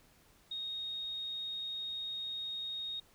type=tone; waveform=sine; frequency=3729 Hz; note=A#7; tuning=in tune; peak=-37 dBFS; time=0.51-3 s; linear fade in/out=5 ms; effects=pink hiss -65 dBFS RMS until 3.14 s